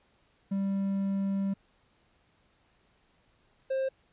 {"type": "tone pair in turn", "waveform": "triangle", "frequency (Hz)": [196, 530.9], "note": ["G3", "C5"], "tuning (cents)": [0, 25], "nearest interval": "octave + perfect fourth", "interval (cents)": 1725, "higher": "second", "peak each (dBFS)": -25, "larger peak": "neither", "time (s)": [[0.51, 1.54], [3.7, 3.89]], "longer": "first", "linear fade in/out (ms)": 10, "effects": ["pink hiss -68 dBFS RMS until 4.12 s", "resampled to 8000 Hz"]}